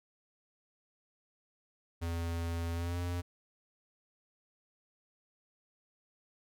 square tone with pitch glide, 84.2 to 87.83 Hz, E2 to F2, +37 to +10 cents, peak -34 dBFS, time 2.01-3.22 s, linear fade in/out 20 ms, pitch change +73 cents, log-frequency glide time 2.74-2.99 s, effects none

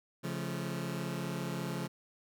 sawtooth chord, Db augmented, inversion none, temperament just, 138.59 / 173.24 / 216.5 Hz, Db3 / F3 / A3, 0 / -14 / -28 cents, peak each -35 / -34 / -38 dBFS, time 0.23-1.88 s, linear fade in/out 20 ms, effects none

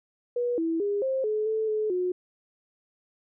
sine tone with pitch steps, 484.8 / 328 / 407 / 529 / 428.2 / 438.6 / 429.6 / 362.5 Hz, B4 / E4 / G#4 / C5 / A4 / A4 / A4 / F#4, -32 / -9 / -35 / +19 / -47 / -6 / -41 / -35 cents, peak -24 dBFS, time 0.36-2.12 s, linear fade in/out 5 ms, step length 220 ms, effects none

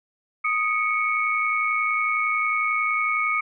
sine tone cluster, 1247 / 2208 / 2319 Hz, D#6 / C#7 / D7, +3 / -7 / -22 cents, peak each -24 / -23 / -31 dBFS, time 0.44-3.41 s, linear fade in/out 10 ms, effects none

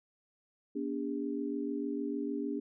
sine tone cluster, 241.2 / 287.8 / 404.7 Hz, B3 / D4 / G#4, -41 / -35 / -45 cents, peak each -38 / -35 / -39 dBFS, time 0.75-2.6 s, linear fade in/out 10 ms, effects none

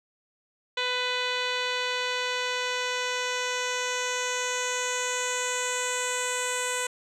10% pulse tone with low-pass filter sweep, 498.4 Hz, B4, 16 cents sharp, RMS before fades -29 dBFS, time 0.77-6.87 s, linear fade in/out 5 ms, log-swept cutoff 4000 to 8600 Hz, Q 3.3, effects none

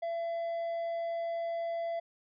triangle tone, 673 Hz, E5, 36 cents sharp, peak -30 dBFS, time 0.02-2 s, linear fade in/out 10 ms, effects resampled to 11025 Hz

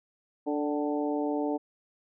harmonic tone with a mistuned harmonic, 146.83 Hz, D3, in tune, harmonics 2 / 3 / 4 / 5 / 6, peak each -29 / -33 / -35 / -37 / -39 dBFS, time 0.46-1.58 s, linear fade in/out 20 ms, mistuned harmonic 5, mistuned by +48 cents, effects none

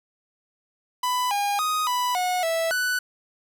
45% pulse tone with pitch steps, 996 / 812 / 1248 / 989 / 728 / 657 / 1489 Hz, B5 / G#5 / D#6 / B5 / F#5 / E5 / F#6, +14 / -39 / +5 / +2 / -28 / -6 / +11 cents, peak -22 dBFS, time 1.03-2.99 s, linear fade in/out 5 ms, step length 280 ms, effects none

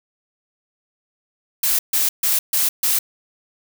blue noise bursts, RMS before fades -18 dBFS, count 5, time 1.63-2.99 s, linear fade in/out 5 ms, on 160 ms, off 140 ms, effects none

